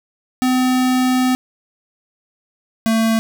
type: tone pair in turn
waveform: square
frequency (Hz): 255 / 224.3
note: C4 / A3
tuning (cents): -44 / +34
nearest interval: major second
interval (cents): 222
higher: first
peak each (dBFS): -14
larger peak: neither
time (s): 0.42-1.35 / 2.86-3.19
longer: first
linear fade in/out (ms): 0
effects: none